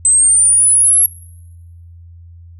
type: exponential sweep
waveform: sine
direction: up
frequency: 8070 to 11330 Hz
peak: -7 dBFS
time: 0.05-1.06 s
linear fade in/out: 2 ms
effects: noise-tail reverb RT60 1.0 s tail -24 dB re dry + added 85 Hz sine -35 dBFS peak until 2.59 s